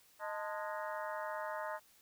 harmonic tone with a mistuned harmonic, 207.7 Hz, G#3, in tune, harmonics 3 / 4 / 5 / 6 / 7 / 8 / 9, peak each -42 / -44 / -46 / -48 / -49 / -50 / -51 dBFS, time 0.19-1.8 s, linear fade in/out 50 ms, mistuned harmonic 4, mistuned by +110 cents, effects white hiss -66 dBFS RMS until 2.01 s

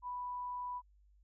sine tone, 987.8 Hz, B5, in tune, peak -38 dBFS, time 0.02-0.82 s, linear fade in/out 50 ms, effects added 50 Hz sine -63 dBFS peak until 1.23 s

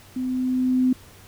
sine tone with level ramp, 255.3 Hz, C4, 42 cents flat, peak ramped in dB -24 to -15 dBFS, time 0.16-0.93 s, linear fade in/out 5 ms, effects added 95 Hz sine -50 dBFS peak until 1.27 s + pink hiss -49 dBFS RMS until 1.27 s

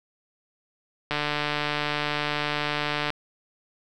click train, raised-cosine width 0.3 ms, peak -10 dBFS, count 296, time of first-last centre 1.11-3.103 s, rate 148 Hz, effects none

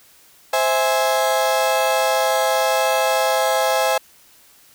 35% pulse chord, C augmented, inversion none, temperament equal with one note detuned, 523.3 / 653.9 / 830.6 Hz, C5 / E5 / G#5, 0 / -14 / 0 cents, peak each -19 dBFS, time 0.53-3.98 s, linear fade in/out 5 ms, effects white hiss -51 dBFS RMS until 4.74 s

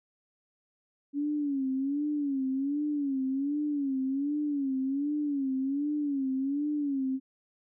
sine tone with vibrato, 280 Hz, C#4, 18 cents sharp, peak -27 dBFS, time 1.13-7.2 s, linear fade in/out 50 ms, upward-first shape sine, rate 1.3 Hz, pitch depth 110 cents each way, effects none

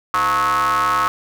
square ring-modulated tone, 96.2 Hz, G2, 32 cents flat, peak -13 dBFS, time 0.14-1.08 s, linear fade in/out 0 ms, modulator 1190 Hz, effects none

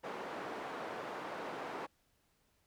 white band-pass noise, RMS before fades -43 dBFS, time 0.03-1.87 s, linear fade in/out 20 ms, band 280 to 1000 Hz, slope 12 dB/octave, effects pink hiss -75 dBFS RMS until 2.66 s

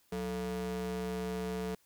square ring-modulated tone, 127.3 Hz, C3, 47 cents flat, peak -32 dBFS, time 0.12-1.75 s, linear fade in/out 5 ms, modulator 312 Hz, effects white hiss -69 dBFS RMS until 1.85 s

